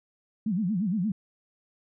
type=tone with vibrato; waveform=sine; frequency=196 Hz; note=G3; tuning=in tune; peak=-24 dBFS; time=0.46-1.12 s; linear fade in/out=5 ms; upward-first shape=sine; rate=8.6 Hz; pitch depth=240 cents each way; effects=none